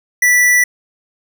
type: tone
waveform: square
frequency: 1966 Hz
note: B6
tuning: 8 cents flat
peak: -9 dBFS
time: 0.22-0.64 s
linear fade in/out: 5 ms
effects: none